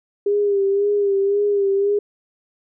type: tone with vibrato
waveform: sine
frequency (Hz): 401.8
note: G4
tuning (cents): +43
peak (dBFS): -15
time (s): 0.26-1.99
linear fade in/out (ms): 5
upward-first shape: sine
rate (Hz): 1.9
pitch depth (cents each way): 43
effects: none